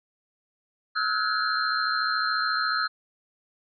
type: tone cluster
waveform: sine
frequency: 1293 / 1420 / 1494 / 1671 / 4163 Hz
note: E6 / F6 / F#6 / G#6 / C8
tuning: -34 / +28 / +16 / +10 / -10 cents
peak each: -27 / -30 / -31 / -33 / -30 dBFS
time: 0.95-2.88 s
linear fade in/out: 20 ms
effects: none